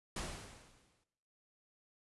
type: noise with exponential decay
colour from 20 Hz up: pink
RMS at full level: -39 dBFS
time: 0.16-1.04 s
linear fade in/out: 5 ms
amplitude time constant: 190 ms
effects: noise-tail reverb RT60 1.0 s tail -18 dB re dry + resampled to 24000 Hz